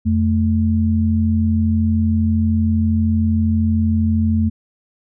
sine tone pair together, 87.22 / 220 Hz, F2 / A3, -2 / 0 cents, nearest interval octave + major third, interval 1602 cents, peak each -16 dBFS, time 0.05-4.5 s, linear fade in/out 20 ms, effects none

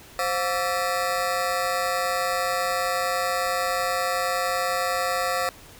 20% pulse ring-modulated tone, 620 Hz, D#5, 6 cents flat, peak -15 dBFS, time 0.19-5.49 s, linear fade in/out 0 ms, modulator 94.6 Hz, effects pink hiss -47 dBFS RMS until 5.79 s

